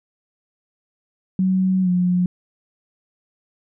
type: tone with pitch glide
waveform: sine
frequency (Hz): 187.4 to 179.45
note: F#3 to F3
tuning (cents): +22 to +47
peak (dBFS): -15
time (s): 1.39-2.26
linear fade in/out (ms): 2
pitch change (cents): -75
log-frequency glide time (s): 1.82-1.89
effects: none